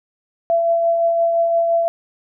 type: tone with tremolo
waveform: sine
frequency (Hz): 673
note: E5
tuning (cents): +36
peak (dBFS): -12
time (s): 0.5-1.88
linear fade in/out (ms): 0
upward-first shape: triangle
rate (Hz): 5.8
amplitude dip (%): 35
effects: none